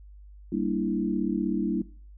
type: chord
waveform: sine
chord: E half-diminished seventh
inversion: first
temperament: equal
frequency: 196 / 233.1 / 293.7 / 329.6 Hz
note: G3 / Bb3 / D4 / E4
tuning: 0 / 0 / 0 / 0 cents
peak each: -30 dBFS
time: 0.52-1.82 s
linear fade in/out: 5 ms
effects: noise-tail reverb RT60 0.4 s tail -19 dB re dry + added 50 Hz sine -45 dBFS peak until 2.17 s